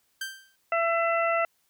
sawtooth tone with exponential decay, 1568 Hz, G6, in tune, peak -25 dBFS, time 0.21-0.56 s, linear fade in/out 5 ms, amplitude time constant 76 ms
harmonic tone, 670 Hz, E5, 28 cents sharp, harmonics 1 / 2 / 3 / 4, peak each -25 / -27 / -31 / -33 dBFS, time 0.72-1.45 s, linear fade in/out 2 ms
effects white hiss -70 dBFS RMS until 1.69 s

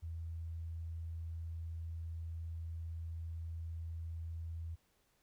sine tone, 82.41 Hz, E2, in tune, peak -40 dBFS, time 0.02-4.76 s, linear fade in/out 20 ms, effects pink hiss -75 dBFS RMS until 5.22 s

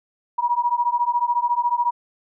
sine beating tone pair, 954 / 968 Hz, A#5 / B5, +40 / -35 cents, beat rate 14 Hz, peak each -21 dBFS, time 0.38-1.91 s, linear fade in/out 10 ms, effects none

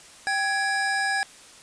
square tone pair together, 784 / 1667.5 Hz, G5 / G#6, 0 / +7 cents, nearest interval octave + minor second, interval 1307 cents, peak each -28 / -25 dBFS, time 0.27-1.23 s, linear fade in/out 0 ms, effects white hiss -48 dBFS RMS until 1.62 s + resampled to 22050 Hz

